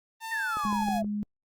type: tone with pitch glide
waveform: sawtooth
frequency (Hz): 898 to 837.9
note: A5 to G#5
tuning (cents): +35 to +15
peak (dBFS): -31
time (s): 0.2-1.02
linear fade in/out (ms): 50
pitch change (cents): -120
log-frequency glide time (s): 0.37-0.66
type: exponential sweep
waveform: sine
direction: down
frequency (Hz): 1864.7 to 647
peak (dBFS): -28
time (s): 0.31-1.03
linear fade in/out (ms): 10
type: click train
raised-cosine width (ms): 2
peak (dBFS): -28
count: 4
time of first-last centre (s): 0.57-1.045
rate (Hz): 6.32
type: tone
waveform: sine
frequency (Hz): 207.7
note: G#3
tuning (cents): 0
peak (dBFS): -28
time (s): 0.65-1.23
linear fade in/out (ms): 0
effects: Opus 24 kbps